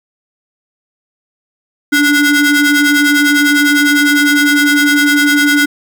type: ring-modulated tone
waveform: 35% pulse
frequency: 587.3 Hz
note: D5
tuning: in tune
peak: -3 dBFS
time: 1.92-5.66 s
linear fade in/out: 10 ms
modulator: 876 Hz
effects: 7-bit